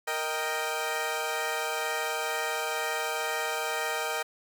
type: chord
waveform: 15% pulse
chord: Eb major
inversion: second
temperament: equal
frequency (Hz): 466.2 / 622.3 / 784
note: Bb4 / Eb5 / G5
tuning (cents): 0 / 0 / 0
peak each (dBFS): -27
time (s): 0.07-4.23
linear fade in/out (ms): 10
effects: none